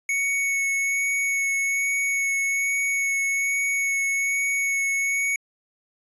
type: tone with vibrato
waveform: square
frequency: 2217 Hz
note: C#7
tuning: in tune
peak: -22 dBFS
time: 0.09-5.36 s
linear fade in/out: 2 ms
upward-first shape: sine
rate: 1.2 Hz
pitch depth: 11 cents each way
effects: resampled to 24000 Hz